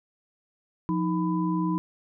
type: tone cluster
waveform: sine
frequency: 175.7 / 314.8 / 999 Hz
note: F3 / D#4 / B5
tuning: +11 / +20 / +20 cents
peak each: -26 / -27 / -32 dBFS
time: 0.89-1.78 s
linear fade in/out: 0 ms
effects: none